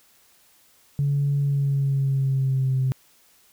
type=tone with pitch glide; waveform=sine; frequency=141.9 to 130.88 Hz; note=C#3 to C3; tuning=+41 to +1 cents; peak=-18 dBFS; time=0.99-2.92 s; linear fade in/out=0 ms; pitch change=-140 cents; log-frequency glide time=1.39-2.81 s; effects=tanh soft clip ceiling -15 dBFS + white hiss -58 dBFS RMS until 3.52 s